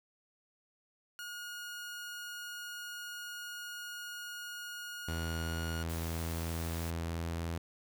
sawtooth tone, 1437 Hz, F6, 49 cents sharp, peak -38 dBFS, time 1.19-5.83 s, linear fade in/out 0 ms
sawtooth tone with pitch glide, 82.41 to 83.46 Hz, E2 to E2, 0 to +22 cents, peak -31 dBFS, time 5.08-7.58 s, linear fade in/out 5 ms, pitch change +22 cents, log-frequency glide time 5.99-7.35 s
white high-pass noise, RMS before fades -47 dBFS, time 5.89-6.91 s, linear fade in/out 10 ms, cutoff 200 Hz, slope 96 dB/octave
effects none

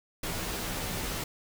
pink noise with comb filter, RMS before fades -34 dBFS, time 0.23-1.24 s, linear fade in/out 5 ms, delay 14 ms, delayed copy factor -0.65, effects none

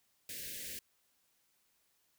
white band-stop noise, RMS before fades -44 dBFS, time 0.29-0.79 s, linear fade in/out 2 ms, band 580 to 1600 Hz, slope 96 dB/octave, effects white hiss -75 dBFS RMS until 2.18 s

